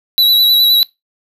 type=tone with vibrato; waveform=square; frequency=3922 Hz; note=B7; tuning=13 cents flat; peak=-8 dBFS; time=0.18-0.83 s; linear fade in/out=0 ms; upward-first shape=sine; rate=9.7 Hz; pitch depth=31 cents each way; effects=noise-tail reverb RT60 0.2 s tail -22 dB re dry